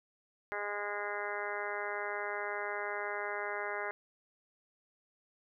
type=harmonic tone; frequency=205.5 Hz; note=G#3; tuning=18 cents flat; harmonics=2 / 3 / 4 / 5 / 6 / 7 / 8 / 9 / 10; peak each=-42 / -43 / -43 / -45 / -46 / -43 / -43 / -46 / -44 dBFS; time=0.52-3.91 s; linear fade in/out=0 ms; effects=none